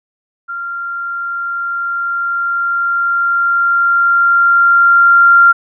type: tone with level ramp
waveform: sine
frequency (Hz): 1386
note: F6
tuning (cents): -14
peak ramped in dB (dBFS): -20 to -3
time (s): 0.48-5.53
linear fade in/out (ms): 20
effects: none